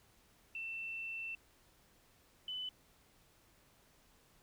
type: tone pair in turn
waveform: sine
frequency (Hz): 2680 / 3008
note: E7 / F#7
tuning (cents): +28 / +28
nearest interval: major second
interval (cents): 200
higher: second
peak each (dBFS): -40 / -39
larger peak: second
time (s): 0.55-1.35 / 2.48-2.69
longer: first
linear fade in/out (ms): 2
effects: pink hiss -68 dBFS RMS until 4.42 s